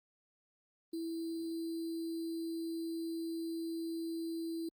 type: tone with sample-and-hold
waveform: sine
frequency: 329.6 Hz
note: E4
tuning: in tune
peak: -36 dBFS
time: 0.93-4.69 s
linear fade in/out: 5 ms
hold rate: 4410 Hz
effects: Opus 32 kbps